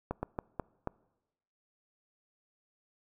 slowing click train, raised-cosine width 1 ms, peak -19 dBFS, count 5, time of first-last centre 0.11-0.873 s, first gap 120 ms, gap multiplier 1.32, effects noise-tail reverb RT60 1.0 s tail -24 dB re dry

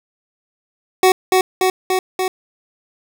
25% pulse tone with echo, 373.1 Hz, F#4, 14 cents sharp, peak -5 dBFS, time 1.03-1.12 s, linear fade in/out 2 ms, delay 290 ms, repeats 4, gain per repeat -2 dB, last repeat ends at 2.28 s, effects none

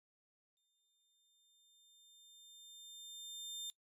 sawtooth tone with exponential growth, 3600 Hz, A7, 39 cents sharp, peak -39 dBFS, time 0.57-3.7 s, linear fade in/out 0 ms, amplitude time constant 680 ms, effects noise-tail reverb RT60 0.1 s tail -19 dB re dry + resampled to 32000 Hz

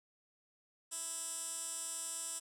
15% pulse tone with band-pass filter, 329.6 Hz, E4, in tune, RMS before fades -42 dBFS, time 0.91-2.4 s, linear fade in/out 20 ms, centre 8500 Hz, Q 5.9, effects none

